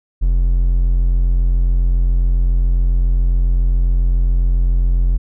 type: tone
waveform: triangle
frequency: 43.65 Hz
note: F1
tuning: in tune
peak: -9 dBFS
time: 0.21-5.18 s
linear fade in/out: 20 ms
effects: none